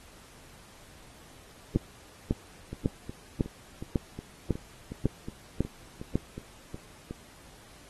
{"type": "two click trains", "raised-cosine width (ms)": 3, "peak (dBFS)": [-11, -24], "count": [9, 13], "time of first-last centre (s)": [[1.76, 6.156], [2.73, 7.11]], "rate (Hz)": [1.82, 2.74], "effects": ["pink hiss -54 dBFS RMS until 7.89 s", "AAC 32 kbps"]}